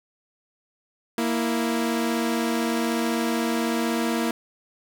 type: tone pair together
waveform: sawtooth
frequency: 233.1 / 329.1 Hz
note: A#3 / E4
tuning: 0 / -3 cents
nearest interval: tritone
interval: 597 cents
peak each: -20 / -23 dBFS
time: 1.18-4.31 s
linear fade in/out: 2 ms
effects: none